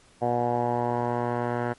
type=tone with low-pass filter sweep; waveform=10% pulse; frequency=120.6 Hz; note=B2; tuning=41 cents flat; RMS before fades=-26 dBFS; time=0.21-1.74 s; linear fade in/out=20 ms; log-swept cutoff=740 to 1300 Hz; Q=4.1; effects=pink hiss -57 dBFS RMS until 1.78 s + MP3 48 kbps